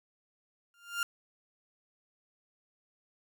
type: tone with exponential growth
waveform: 30% pulse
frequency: 1400 Hz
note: F6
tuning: 4 cents sharp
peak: -24 dBFS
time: 0.74-1.03 s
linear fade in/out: 1 ms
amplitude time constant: 61 ms
effects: none